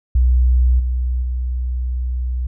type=tone with level steps; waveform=sine; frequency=62.2 Hz; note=B1; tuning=13 cents sharp; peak=-10 / -16 / -18 dBFS; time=0.15-2.47 s; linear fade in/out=5 ms; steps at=0.79 / 1.22 s; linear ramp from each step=10 ms; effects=none